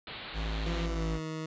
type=low-pass noise; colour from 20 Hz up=white; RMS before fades=-43 dBFS; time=0.07-0.86 s; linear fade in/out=2 ms; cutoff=4300 Hz; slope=96 dB/octave
type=tone; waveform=square; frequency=54 Hz; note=A1; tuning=32 cents flat; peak=-32 dBFS; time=0.33-1.2 s; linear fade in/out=50 ms
type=tone with pitch glide; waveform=20% pulse; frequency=169.6 to 158.24 Hz; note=E3 to D#3; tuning=+50 to +30 cents; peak=-30 dBFS; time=0.66-1.46 s; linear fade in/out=5 ms; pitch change=-120 cents; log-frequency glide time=0.82-1.22 s
effects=resampled to 16000 Hz